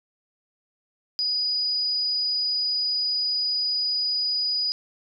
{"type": "tone", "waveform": "sine", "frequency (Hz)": 4935, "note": "D#8", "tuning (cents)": -15, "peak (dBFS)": -22, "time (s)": [1.19, 4.72], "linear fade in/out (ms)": 0, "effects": []}